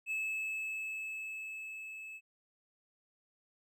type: tone with level ramp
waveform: triangle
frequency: 2602 Hz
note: E7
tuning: 23 cents flat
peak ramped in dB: -31 to -43 dBFS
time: 0.06-2.21 s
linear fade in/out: 50 ms
effects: none